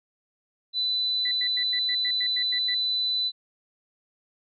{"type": "tone", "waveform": "sine", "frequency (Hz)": 3996, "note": "B7", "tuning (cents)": 20, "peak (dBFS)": -23, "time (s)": [0.73, 3.32], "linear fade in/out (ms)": 50}
{"type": "tone bursts", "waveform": "sine", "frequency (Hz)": 1975.5, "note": "B6", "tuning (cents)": 0, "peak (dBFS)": -31, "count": 10, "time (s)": [1.25, 2.745], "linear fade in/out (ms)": 5, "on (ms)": 64, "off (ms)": 95}
{"effects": []}